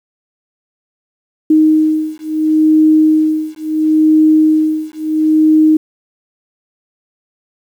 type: beating tone pair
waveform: sine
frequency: 311.1 / 311.83 Hz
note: D#4 / D#4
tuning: 0 / +4 cents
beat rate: 0.73 Hz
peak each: -11 dBFS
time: 1.5-5.77 s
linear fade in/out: 5 ms
effects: 7-bit